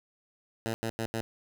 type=tone bursts at uneven times; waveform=10% pulse; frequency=113.3 Hz; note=A#2; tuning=49 cents flat; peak=-22 dBFS; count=4; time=0.66-0.74 / 0.83-0.9 / 0.99-1.06 / 1.14-1.21 s; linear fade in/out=0 ms; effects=none